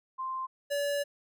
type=tone pair in turn; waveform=sine / square; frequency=1046 / 572.6 Hz; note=C6 / D5; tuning=-1 / -44 cents; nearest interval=minor seventh; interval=1043 cents; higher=first; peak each=-32 / -29 dBFS; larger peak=second; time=0.18-0.47 / 0.7-1.04 s; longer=second; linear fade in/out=20 ms; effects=none